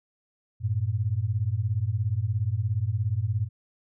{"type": "beating tone pair", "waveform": "sine", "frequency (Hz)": [96.5, 113.5], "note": ["G2", "A#2"], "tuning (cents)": [-27, -46], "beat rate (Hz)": 17, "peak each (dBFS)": [-27, -26], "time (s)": [0.6, 3.49], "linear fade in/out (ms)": 50, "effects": []}